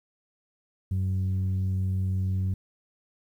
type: tone pair together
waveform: sine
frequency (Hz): 94.54 / 188.6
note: F#2 / F#3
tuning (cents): +38 / +33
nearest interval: octave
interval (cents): 1195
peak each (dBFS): -23 / -33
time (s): 0.91-2.54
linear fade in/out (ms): 5
effects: tanh soft clip ceiling -20 dBFS + 10-bit